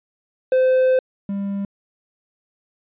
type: tone pair in turn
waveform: triangle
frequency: 516 / 198.95 Hz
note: C5 / G3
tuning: -24 / +26 cents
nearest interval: octave + major third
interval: 1650 cents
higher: first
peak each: -11 / -20 dBFS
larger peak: first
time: 0.52-0.99 / 1.29-1.65 s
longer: first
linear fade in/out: 2 ms
effects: resampled to 8000 Hz